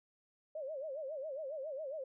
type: tone with vibrato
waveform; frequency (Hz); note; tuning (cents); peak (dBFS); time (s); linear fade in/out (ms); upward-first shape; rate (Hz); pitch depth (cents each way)
sine; 579; D5; -25; -39; 0.55-2.04; 5; sine; 7.3; 180
effects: none